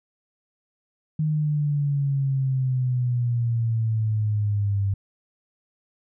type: exponential sweep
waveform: sine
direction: down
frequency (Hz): 155.56 to 98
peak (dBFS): -20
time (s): 1.19-4.94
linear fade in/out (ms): 5
effects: none